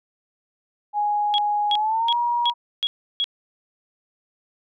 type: tone with pitch glide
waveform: sine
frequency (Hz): 830.6 to 954.1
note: G#5 to A#5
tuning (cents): 0 to +40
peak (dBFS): -19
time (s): 0.93-2.54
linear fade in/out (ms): 50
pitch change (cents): +240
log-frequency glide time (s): 1.74-2.15
type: tone bursts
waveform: sine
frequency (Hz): 3322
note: G#7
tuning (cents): 0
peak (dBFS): -19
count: 6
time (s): 1.34-3.242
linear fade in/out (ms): 0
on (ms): 42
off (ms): 330
effects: none